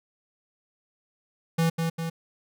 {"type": "tone with echo", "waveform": "square", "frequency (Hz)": 164.81, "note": "E3", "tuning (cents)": 0, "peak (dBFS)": -21, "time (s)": [1.58, 1.7], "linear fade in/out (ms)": 10, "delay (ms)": 200, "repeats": 2, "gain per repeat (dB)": -4, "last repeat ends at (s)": 2.1, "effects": []}